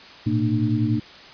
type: tone cluster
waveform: sine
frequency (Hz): 110.3 / 120.8 / 228.8 / 302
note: A2 / B2 / A#3 / D4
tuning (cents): +5 / -38 / -32 / +48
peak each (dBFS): -24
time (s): 0.26-1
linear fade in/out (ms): 10
effects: white hiss -43 dBFS RMS until 1.33 s + resampled to 11025 Hz